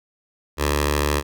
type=tone with notch filter; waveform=10% pulse; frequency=73.42 Hz; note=D2; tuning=in tune; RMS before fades=-21 dBFS; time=0.57-1.23 s; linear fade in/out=50 ms; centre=190 Hz; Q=0.55; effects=none